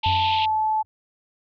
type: tone with pitch glide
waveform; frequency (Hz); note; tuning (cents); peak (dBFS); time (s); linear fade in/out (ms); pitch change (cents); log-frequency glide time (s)
sine; 880 to 867.9; A5 to A5; 0 to -24; -19; 0.03-0.83; 20; -24; 0.33-0.52
type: band-pass noise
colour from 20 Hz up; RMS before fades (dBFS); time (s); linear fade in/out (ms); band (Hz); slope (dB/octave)
pink; -28; 0.03-0.46; 10; 2600 to 3700; 48
type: tone with exponential decay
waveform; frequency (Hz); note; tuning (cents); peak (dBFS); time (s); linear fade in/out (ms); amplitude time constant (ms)
triangle; 90.8; F#2; -32; -20; 0.06-0.85; 0; 170
effects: none